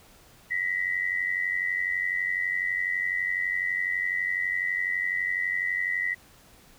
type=tone pair together; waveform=sine; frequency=1914 / 2006 Hz; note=A#6 / B6; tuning=+45 / +26 cents; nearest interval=minor second; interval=81 cents; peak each=-28 dBFS; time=0.5-6.15 s; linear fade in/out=20 ms; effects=pink hiss -55 dBFS RMS until 6.78 s